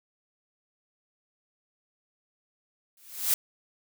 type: noise with exponential growth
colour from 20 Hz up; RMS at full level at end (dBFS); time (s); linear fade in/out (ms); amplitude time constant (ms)
blue; -21; 2.97-3.34; 2; 80
effects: none